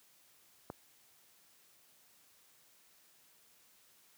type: click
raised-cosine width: 1 ms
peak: -27 dBFS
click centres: 0.701 s
effects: white hiss -66 dBFS RMS until 4.17 s + high-pass 80 Hz 12 dB/octave